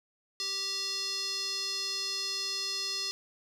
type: tone with band-pass filter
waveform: square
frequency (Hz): 391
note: G4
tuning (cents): -4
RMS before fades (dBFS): -34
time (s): 0.4-3.11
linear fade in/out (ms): 0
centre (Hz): 4800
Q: 7.3
effects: 11-bit

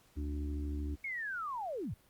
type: harmonic tone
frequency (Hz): 73.1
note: D2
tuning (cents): -7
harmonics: 1 / 3 / 4 / 5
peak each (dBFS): -35 / -50 / -42 / -51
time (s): 0.16-0.96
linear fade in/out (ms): 20
type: linear sweep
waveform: sine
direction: down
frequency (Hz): 2219 to 66.1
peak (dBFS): -36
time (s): 1.04-1.94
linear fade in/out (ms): 5
effects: pink hiss -66 dBFS RMS until 2.09 s + Opus 48 kbps

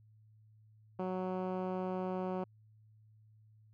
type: tone with low-pass filter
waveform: 10% pulse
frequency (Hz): 185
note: F#3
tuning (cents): 0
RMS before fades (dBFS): -37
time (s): 0.99-2.44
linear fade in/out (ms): 5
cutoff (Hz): 1000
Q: 0.5
effects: added 108 Hz sine -60 dBFS peak until 3.73 s

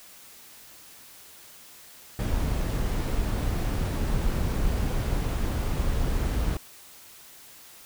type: noise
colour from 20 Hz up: brown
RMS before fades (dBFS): -26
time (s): 2.19-6.57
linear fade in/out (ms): 2
effects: white hiss -49 dBFS RMS until 7.85 s

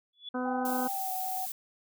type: tone with exponential growth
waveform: sine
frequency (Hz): 3427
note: A7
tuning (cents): -46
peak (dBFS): -35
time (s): 0.13-0.29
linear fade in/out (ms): 5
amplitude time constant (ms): 33
type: harmonic tone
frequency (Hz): 251.6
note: B3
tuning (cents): +32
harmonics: 1 / 2 / 3 / 4 / 5 / 6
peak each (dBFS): -32 / -36 / -39 / -41 / -41 / -42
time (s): 0.34-0.88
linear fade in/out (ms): 10
type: tone with pitch glide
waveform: sine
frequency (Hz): 784 to 751.2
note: G5 to F#5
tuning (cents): 0 to +26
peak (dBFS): -33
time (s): 0.45-1.46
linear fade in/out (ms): 10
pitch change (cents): -74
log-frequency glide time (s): 0.93-1.11
type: noise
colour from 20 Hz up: violet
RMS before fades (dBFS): -37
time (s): 0.65-1.52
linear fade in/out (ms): 2
effects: none

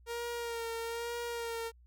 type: tone with vibrato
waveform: sawtooth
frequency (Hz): 466.2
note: A#4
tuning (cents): 0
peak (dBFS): -32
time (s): 0.06-1.72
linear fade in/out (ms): 50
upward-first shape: sine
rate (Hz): 1.1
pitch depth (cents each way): 31
effects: added 60 Hz sine -57 dBFS peak until 1.86 s

